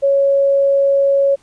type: tone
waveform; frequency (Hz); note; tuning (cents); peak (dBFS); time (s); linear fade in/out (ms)
sine; 554.4; C#5; 0; -10; 0.02-1.36; 20
effects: pink hiss -54 dBFS RMS until 1.42 s + resampled to 22050 Hz